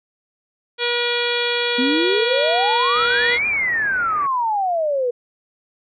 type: harmonic tone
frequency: 480.2 Hz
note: B4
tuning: 49 cents flat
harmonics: 1 / 2 / 3 / 4 / 5 / 6 / 7 / 8 / 9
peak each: -23 / -30 / -27 / -29 / -26 / -33 / -24 / -32 / -32 dBFS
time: 0.78-3.39 s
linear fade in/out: 50 ms
type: exponential two-way sweep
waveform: sine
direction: up then down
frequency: 245.2 to 2445 to 475 Hz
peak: -17 dBFS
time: 1.78-5.11 s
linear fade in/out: 10 ms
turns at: 3.47 s
type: low-pass noise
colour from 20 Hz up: white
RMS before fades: -36 dBFS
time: 2.95-4.27 s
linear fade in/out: 10 ms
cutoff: 2400 Hz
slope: 96 dB/octave
effects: none